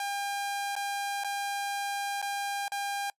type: tone with dropouts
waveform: sawtooth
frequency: 803 Hz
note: G5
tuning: 41 cents sharp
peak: -27 dBFS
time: 0-3.1 s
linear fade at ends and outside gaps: 2 ms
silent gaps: 0.754-0.763 / 1.237-1.245 / 2.217-2.225 / 2.681-2.719 s
effects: noise-tail reverb RT60 0.1 s tail -24 dB re dry + resampled to 32000 Hz